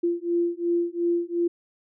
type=beating tone pair; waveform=sine; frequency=342.8 / 345.6 Hz; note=F4 / F4; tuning=-32 / -18 cents; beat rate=2.8 Hz; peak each=-25 dBFS; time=0.03-1.48 s; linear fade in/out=10 ms; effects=none